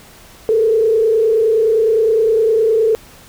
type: tone with frequency modulation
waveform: sine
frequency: 444 Hz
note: A4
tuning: 16 cents sharp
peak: -10 dBFS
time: 0.49-2.95 s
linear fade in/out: 0 ms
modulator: 29.7 Hz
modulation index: 0.76
effects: pink hiss -42 dBFS RMS until 3.28 s